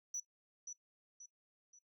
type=tone with echo; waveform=sine; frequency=5920 Hz; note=F#8; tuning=in tune; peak=-35 dBFS; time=0.14-0.2 s; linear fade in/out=5 ms; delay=530 ms; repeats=3; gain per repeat=-8 dB; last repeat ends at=1.79 s; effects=noise-tail reverb RT60 0.1 s tail -18 dB re dry + tanh soft clip ceiling -37 dBFS

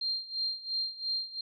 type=tone with tremolo; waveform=sine; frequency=4186 Hz; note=C8; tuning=in tune; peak=-28 dBFS; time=0.01-1.41 s; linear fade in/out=5 ms; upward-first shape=sine; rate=2.9 Hz; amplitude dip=85%; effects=none

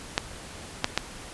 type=clicks; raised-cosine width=0.2 ms; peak=-4 dBFS; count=3; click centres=0.179 / 0.844 / 0.976 s; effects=pink hiss -42 dBFS RMS until 1.33 s + resampled to 24000 Hz

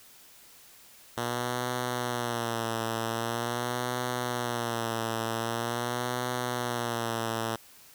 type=tone with vibrato; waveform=5% pulse; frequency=118.6 Hz; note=A#2; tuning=30 cents sharp; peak=-18 dBFS; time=1.17-7.56 s; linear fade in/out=5 ms; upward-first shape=sine; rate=0.44 Hz; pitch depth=76 cents each way; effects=white hiss -54 dBFS RMS until 7.94 s

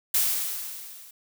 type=noise with level ramp; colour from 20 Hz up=blue; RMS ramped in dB=-21 to -48 dBFS; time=0.14-1.11 s; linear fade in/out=5 ms; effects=none

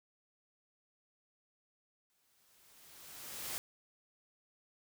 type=noise with exponential growth; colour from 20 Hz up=white; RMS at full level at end=-39 dBFS; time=2.1-3.58 s; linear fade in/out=0 ms; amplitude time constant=320 ms; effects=none

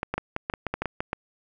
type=clicks; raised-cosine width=0.5 ms; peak=-12 dBFS; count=12; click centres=0.031 / 0.14 / 0.18 / 0.364 / 0.499 / 0.538 / 0.667 / 0.74 / 0.82 / 0.857 / 1.005 / 1.131 s; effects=none

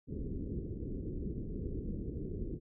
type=low-pass noise; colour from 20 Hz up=pink; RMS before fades=-39 dBFS; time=0.07-2.6 s; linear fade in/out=50 ms; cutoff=430 Hz; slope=48 dB/octave; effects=none

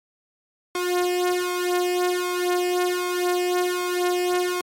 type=tone with flanger; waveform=sawtooth; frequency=358.1 Hz; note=F4; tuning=43 cents sharp; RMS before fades=-23 dBFS; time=0.75-4.61 s; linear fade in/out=2 ms; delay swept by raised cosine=1.9 to 3.2 ms; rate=1.3 Hz; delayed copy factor=+0.85; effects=MP3 64 kbps

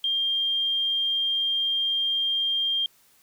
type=tone; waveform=sine; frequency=3198 Hz; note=G7; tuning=34 cents sharp; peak=-22 dBFS; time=0.04-2.86 s; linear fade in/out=2 ms; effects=white hiss -60 dBFS RMS until 3.22 s

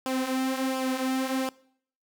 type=tone with flanger; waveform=sawtooth; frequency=261.6 Hz; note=C4; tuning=in tune; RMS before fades=-28 dBFS; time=0.06-1.49 s; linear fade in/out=0 ms; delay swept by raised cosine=0.49 to 5.89 ms; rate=1.4 Hz; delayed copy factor=-0.6; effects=noise-tail reverb RT60 0.6 s tail -22 dB re dry

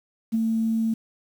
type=tone with ADSR envelope; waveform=sine; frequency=224.3 Hz; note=A3; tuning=34 cents sharp; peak=-17 dBFS; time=0.32-0.94 s; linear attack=26 ms; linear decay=18 ms; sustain=-3 dB; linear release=6 ms; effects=tanh soft clip ceiling -13 dBFS + 8-bit

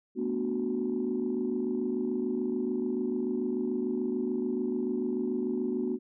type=chord; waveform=sine; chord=B minor seventh; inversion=third; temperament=equal; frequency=220 / 246.9 / 293.7 / 370 Hz; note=A3 / B3 / D4 / F#4; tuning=0 / 0 / 0 / 0 cents; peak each=-35 / -31 / -36 / -31 dBFS; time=0.15-5.99 s; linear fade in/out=50 ms; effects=tanh soft clip ceiling -20 dBFS

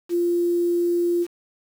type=tone with quantisation; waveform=sine; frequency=346.7 Hz; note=F4; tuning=13 cents flat; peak=-18 dBFS; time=0.09-1.27 s; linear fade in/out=50 ms; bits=7; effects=none

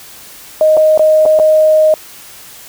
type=tone with dropouts; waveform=sine; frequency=622.3 Hz; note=D#5; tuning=in tune; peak=-5 dBFS; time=0.61-1.94 s; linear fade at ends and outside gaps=1 ms; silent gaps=0.769-0.773 / 0.976-0.994 / 1.254-1.26 / 1.39-1.397 s; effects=white hiss -35 dBFS RMS until 2.68 s

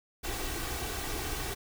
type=noise with comb filter; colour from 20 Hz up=pink; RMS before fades=-35 dBFS; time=0.23-1.55 s; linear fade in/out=20 ms; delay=2.6 ms; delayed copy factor=+0.55; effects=none

